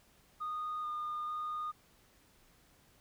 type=tone with pitch steps; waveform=sine; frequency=1234 / 1217 / 1227 Hz; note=D#6 / D#6 / D#6; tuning=-15 / -39 / -25 cents; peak=-34 dBFS; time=0.4-1.72 s; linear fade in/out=20 ms; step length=440 ms; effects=tanh soft clip ceiling -33 dBFS + pink hiss -66 dBFS RMS until 3 s